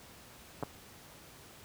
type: clicks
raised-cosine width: 1 ms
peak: -21 dBFS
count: 2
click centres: 0.627 / 0.634 s
effects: pink hiss -54 dBFS RMS until 1.64 s + high-pass 60 Hz 12 dB/octave